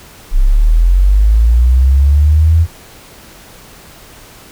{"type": "linear sweep", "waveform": "sine", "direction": "up", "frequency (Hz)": [30.87, 84], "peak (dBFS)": -5, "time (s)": [0.31, 2.67], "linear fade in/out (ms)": 50, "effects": ["pink hiss -38 dBFS RMS until 4.51 s"]}